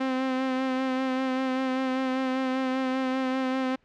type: tone with vibrato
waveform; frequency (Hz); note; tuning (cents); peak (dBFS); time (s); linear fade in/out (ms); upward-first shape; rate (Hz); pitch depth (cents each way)
sawtooth; 260.9; C4; -5; -21; 0-3.76; 10; sine; 5.1; 24
effects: pink hiss -66 dBFS RMS until 3.84 s + low-pass 3000 Hz 12 dB/octave